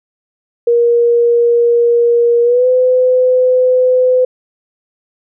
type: tone with pitch glide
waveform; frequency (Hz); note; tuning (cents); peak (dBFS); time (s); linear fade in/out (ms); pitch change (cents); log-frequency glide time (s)
sine; 473 to 506.9; A#4 to B4; +25 to +45; -7; 0.67-4.25; 5; +120; 2.43-2.67
effects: none